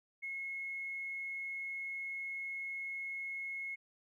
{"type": "tone with tanh clipping", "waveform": "triangle", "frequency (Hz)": 2172, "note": "C#7", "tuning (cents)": -36, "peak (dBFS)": -38, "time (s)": [0.22, 3.76], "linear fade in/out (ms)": 20, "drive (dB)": 2, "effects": []}